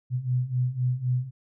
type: beating tone pair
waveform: sine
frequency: 123.47 / 127.37 Hz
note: B2 / C3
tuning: 0 / -46 cents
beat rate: 3.9 Hz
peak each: -28 / -25 dBFS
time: 0.1-1.31 s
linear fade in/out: 50 ms
effects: none